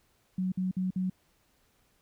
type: tone bursts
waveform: sine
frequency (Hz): 185.4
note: F#3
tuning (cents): +4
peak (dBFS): -27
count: 4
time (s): 0.38-1.099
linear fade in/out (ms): 5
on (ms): 140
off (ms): 53
effects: pink hiss -69 dBFS RMS until 2.01 s